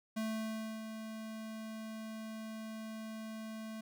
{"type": "tone with ADSR envelope", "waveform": "square", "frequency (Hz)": 220, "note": "A3", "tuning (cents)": 0, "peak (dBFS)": -35, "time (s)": [0.16, 3.81], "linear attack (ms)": 13, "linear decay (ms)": 640, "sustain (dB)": -8, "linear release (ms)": 6, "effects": []}